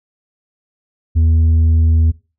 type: tone with tanh clipping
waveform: sine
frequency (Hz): 80.8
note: E2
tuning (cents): -34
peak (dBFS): -10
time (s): 1.15-2.12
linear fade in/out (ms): 20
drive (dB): 4
effects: noise-tail reverb RT60 0.3 s tail -19 dB re dry